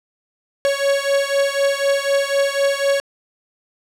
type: beating tone pair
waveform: 45% pulse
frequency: 554.4 / 558.4 Hz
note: C#5 / C#5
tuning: 0 / +13 cents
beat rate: 4 Hz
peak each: -19 dBFS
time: 0.65-3 s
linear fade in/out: 0 ms
effects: low-pass 10000 Hz 12 dB/octave